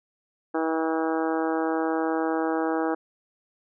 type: harmonic tone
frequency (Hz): 161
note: E3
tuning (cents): -41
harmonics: 2 / 3 / 4 / 5 / 6 / 7 / 8 / 9 / 10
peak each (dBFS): -26 / -29 / -33 / -31 / -37 / -38 / -37 / -39 / -40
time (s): 0.54-2.95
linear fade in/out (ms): 10
effects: none